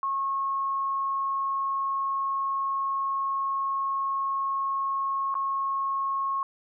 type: tone with dropouts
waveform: sine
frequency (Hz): 1090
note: C#6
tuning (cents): -29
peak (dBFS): -25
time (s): 0.03-6.43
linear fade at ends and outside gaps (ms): 1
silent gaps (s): 5.342-5.352
effects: none